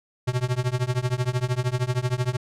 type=tone with tremolo; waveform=square; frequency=124.9 Hz; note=B2; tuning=20 cents sharp; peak=-19 dBFS; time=0.27-2.37 s; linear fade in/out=10 ms; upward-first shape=triangle; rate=13 Hz; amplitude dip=100%; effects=low-pass 9000 Hz 12 dB/octave